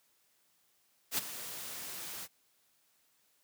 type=noise with ADSR envelope; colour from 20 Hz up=white; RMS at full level=-30 dBFS; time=1.11-2.28 s; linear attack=70 ms; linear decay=17 ms; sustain=-13 dB; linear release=45 ms; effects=white hiss -72 dBFS RMS until 3.43 s + high-pass 100 Hz 12 dB/octave